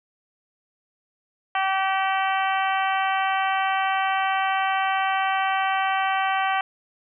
harmonic tone, 384.6 Hz, G4, 33 cents flat, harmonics 2 / 3 / 4 / 5 / 6 / 7 / 8, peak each -23 / -27 / -29 / -31 / -33 / -34 / -35 dBFS, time 1.55-6.61 s, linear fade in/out 2 ms, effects none

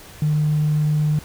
triangle tone with tanh clipping, 151.3 Hz, D#3, 48 cents flat, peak -15 dBFS, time 0.22-1.19 s, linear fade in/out 2 ms, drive 1 dB, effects added 75 Hz sine -47 dBFS peak until 1.24 s + pink hiss -42 dBFS RMS until 1.24 s

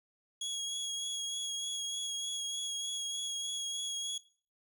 25% pulse tone with vibrato, 3322 Hz, G#7, in tune, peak -31 dBFS, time 0.41-4.18 s, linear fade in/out 5 ms, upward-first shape triangle, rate 3.3 Hz, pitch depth 19 cents each way, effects noise-tail reverb RT60 0.4 s tail -17 dB re dry

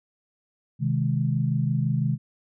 sine chord, Ab major, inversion first, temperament just, 129.78 / 155.74 / 207.7 Hz, C3 / Eb3 / Ab3, -14 / +2 / 0 cents, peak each -24 / -25 / -29 dBFS, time 0.79-2.18 s, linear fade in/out 50 ms, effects none

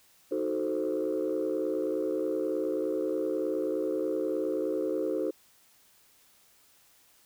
sine chord, D# diminished seventh, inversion none, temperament equal, 311.1 / 370 / 440 / 523.3 Hz, D#4 / F#4 / A4 / C5, 0 / 0 / 0 / 0 cents, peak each -32 dBFS, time 0.31-5.31 s, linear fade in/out 10 ms, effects tanh soft clip ceiling -21 dBFS + white hiss -62 dBFS RMS until 7.25 s

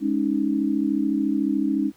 sine chord, Ab suspended fourth, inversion none, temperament equal, 207.7 / 277.2 / 311.1 Hz, Ab3 / Db4 / Eb4, 0 / 0 / 0 cents, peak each -26 / -23 / -24 dBFS, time 0-1.92 s, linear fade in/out 50 ms, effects pink hiss -58 dBFS RMS until 1.96 s

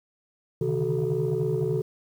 sine tone cluster, 131.6 / 145.4 / 155.2 / 374.7 / 435.6 Hz, C3 / D3 / D#3 / F#4 / A4, +10 / -17 / -4 / +22 / -17 cents, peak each -29 / -32 / -29 / -27 / -27 dBFS, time 0.61-1.82 s, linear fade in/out 5 ms, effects tanh soft clip ceiling -17 dBFS + 9-bit

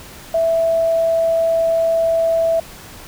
sine tone, 659.3 Hz, E5, in tune, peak -13 dBFS, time 0.34-2.6 s, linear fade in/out 5 ms, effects pink hiss -38 dBFS RMS until 3.07 s

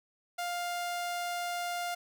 sawtooth tone, 702 Hz, F5, 9 cents sharp, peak -29 dBFS, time 0.38-1.95 s, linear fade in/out 10 ms, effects none

